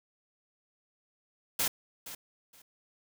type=noise with echo; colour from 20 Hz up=white; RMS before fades=-29 dBFS; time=1.59-1.68 s; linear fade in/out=5 ms; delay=470 ms; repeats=2; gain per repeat=-14 dB; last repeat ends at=2.62 s; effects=none